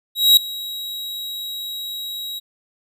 45% pulse tone with ADSR envelope, 3837 Hz, A#7, 49 cents sharp, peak -7 dBFS, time 0.15-2.4 s, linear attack 220 ms, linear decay 3 ms, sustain -20 dB, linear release 22 ms, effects none

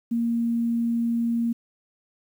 sine tone, 233.1 Hz, A#3, in tune, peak -21 dBFS, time 0.11-1.53 s, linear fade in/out 10 ms, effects 9-bit

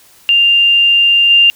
sine tone with level steps, 2794 Hz, F7, in tune, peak -6 / -4 dBFS, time 0.29-1.5 s, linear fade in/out 0 ms, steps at 1.3 s, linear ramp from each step 5 ms, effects white hiss -45 dBFS RMS until 1.55 s

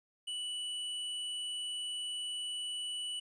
square tone, 2960 Hz, F#7, in tune, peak -37 dBFS, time 0.27-3.2 s, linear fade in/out 10 ms, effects resampled to 22050 Hz + 12-bit

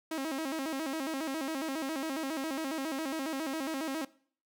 sawtooth tone with vibrato, 293.7 Hz, D4, in tune, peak -29 dBFS, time 0.11-4.05 s, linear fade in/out 5 ms, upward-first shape square, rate 7.3 Hz, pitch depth 150 cents each way, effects noise-tail reverb RT60 0.5 s tail -20 dB re dry

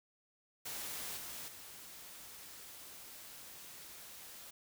white noise with level steps, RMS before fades -43 / -46 / -52 dBFS, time 0.65-4.51 s, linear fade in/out 10 ms, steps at 1.17 / 1.48 s, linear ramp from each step 5 ms, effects none

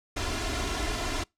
pink noise with comb filter, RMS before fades -30 dBFS, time 0.16-1.24 s, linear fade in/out 10 ms, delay 2.9 ms, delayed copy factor +0.75, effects noise-tail reverb RT60 0.2 s tail -26 dB re dry + low-pass 7000 Hz 12 dB/octave

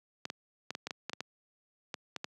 clicks, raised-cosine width 0.2 ms, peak -19 dBFS, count 12, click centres 0.254 / 0.301 / 0.706 / 0.751 / 0.87 / 0.908 / 1.096 / 1.133 / 1.206 / 1.942 / 2.163 / 2.244 s, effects high-pass 150 Hz 12 dB/octave

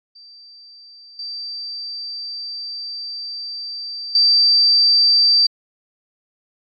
sine tone with level steps, 4667 Hz, D8, 12 cents flat, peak -40 / -26 / -10 dBFS, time 0.15-5.47 s, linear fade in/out 10 ms, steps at 1.19 / 4.15 s, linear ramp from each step 2 ms, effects MP3 96 kbps

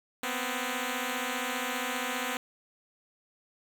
5% pulse beating tone pair, 244.6 / 259.6 Hz, B3 / C4, -16 / -13 cents, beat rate 15 Hz, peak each -22 dBFS, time 0.23-2.37 s, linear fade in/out 2 ms, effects 9-bit

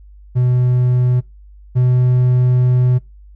triangle tone pair in turn, 124.7 / 125.36 Hz, B2 / B2, +17 / +26 cents, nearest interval unison, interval 9 cents, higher second, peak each -9 / -8 dBFS, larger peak second, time 0.35-1.21 / 1.75-2.99 s, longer second, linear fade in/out 20 ms, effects noise-tail reverb RT60 0.2 s tail -22 dB re dry + added 50 Hz sine -38 dBFS peak until 3.35 s

